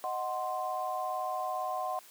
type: chord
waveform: sine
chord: C diminished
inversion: first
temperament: equal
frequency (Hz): 622.3 / 740 / 1046.5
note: Eb5 / Gb5 / C6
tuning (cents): 0 / 0 / 0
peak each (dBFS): -38 / -34 / -36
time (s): 0.04-1.99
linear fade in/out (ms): 0
effects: white hiss -55 dBFS RMS until 2.1 s + high-pass 300 Hz 12 dB/octave